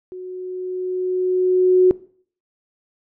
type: tone with level ramp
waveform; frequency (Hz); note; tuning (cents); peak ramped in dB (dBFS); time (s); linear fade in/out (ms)
sine; 367.6; F#4; -11; -30 to -8; 0.12-1.91; 0
effects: noise-tail reverb RT60 0.5 s tail -20 dB re dry